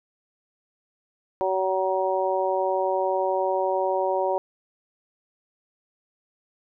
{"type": "harmonic tone", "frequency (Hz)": 188.7, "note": "F#3", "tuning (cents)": 34, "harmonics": [2, 3, 4, 5], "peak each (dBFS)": [-27, -25, -28, -28], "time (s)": [1.41, 4.38], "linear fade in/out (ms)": 0, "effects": []}